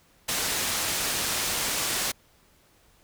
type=low-pass noise; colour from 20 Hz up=white; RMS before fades=-28 dBFS; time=0.28-2.12 s; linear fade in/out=10 ms; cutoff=9500 Hz; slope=12 dB/octave; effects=pink hiss -61 dBFS RMS until 3.03 s